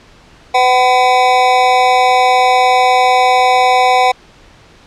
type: tone with amplitude modulation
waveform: square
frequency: 756 Hz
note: F#5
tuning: 37 cents sharp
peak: -4 dBFS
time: 0.54-4.12 s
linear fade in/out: 10 ms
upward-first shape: sine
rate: 251 Hz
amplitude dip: 95%
effects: pink hiss -43 dBFS RMS until 4.86 s + low-pass 5000 Hz 12 dB/octave